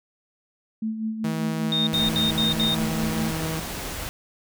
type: tone with tremolo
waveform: sine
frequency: 220 Hz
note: A3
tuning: in tune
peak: -23 dBFS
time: 0.82-3.32 s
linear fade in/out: 5 ms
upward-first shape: sine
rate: 5.1 Hz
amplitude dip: 55%
type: tone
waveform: sawtooth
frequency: 160.1 Hz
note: D#3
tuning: 50 cents sharp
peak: -23 dBFS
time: 1.24-3.6 s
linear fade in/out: 5 ms
type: tone bursts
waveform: sine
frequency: 3680 Hz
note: A#7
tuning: 23 cents flat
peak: -21 dBFS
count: 5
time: 1.72-2.746 s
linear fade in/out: 2 ms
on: 150 ms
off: 69 ms
type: noise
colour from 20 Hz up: pink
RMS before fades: -32 dBFS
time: 1.93-4.09 s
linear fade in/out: 0 ms
effects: none